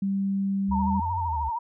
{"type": "tone", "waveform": "sine", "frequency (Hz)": 196, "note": "G3", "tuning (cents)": 0, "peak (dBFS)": -23, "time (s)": [0.02, 1], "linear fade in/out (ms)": 5}
{"type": "exponential two-way sweep", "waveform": "sine", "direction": "up then down", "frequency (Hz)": [69.3, 92.9, 69.3], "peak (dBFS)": -29, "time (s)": [0.68, 1.5], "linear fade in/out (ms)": 20, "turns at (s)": 1.16}
{"type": "tone with vibrato", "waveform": "sine", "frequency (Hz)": 921, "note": "A#5", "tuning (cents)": -21, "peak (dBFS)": -26, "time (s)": [0.71, 1.59], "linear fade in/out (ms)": 10, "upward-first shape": "sine", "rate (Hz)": 13, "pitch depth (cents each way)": 74}
{"effects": []}